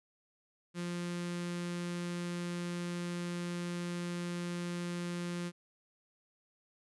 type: tone with notch filter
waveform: sawtooth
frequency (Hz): 174.61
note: F3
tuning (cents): 0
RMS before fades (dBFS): -38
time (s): 0.74-5.52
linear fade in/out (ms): 50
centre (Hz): 740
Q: 1.3
effects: resampled to 24000 Hz